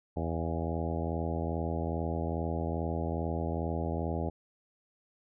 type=harmonic tone with a mistuned harmonic; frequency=82.41 Hz; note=E2; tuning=in tune; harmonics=1 / 2 / 3 / 4 / 5 / 6 / 7 / 8 / 9 / 10; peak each=-34 / -37 / -39 / -40 / -41 / -42 / -42 / -43 / -44 / -44 dBFS; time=0.16-4.3 s; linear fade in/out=10 ms; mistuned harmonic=9; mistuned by=-32 cents; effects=none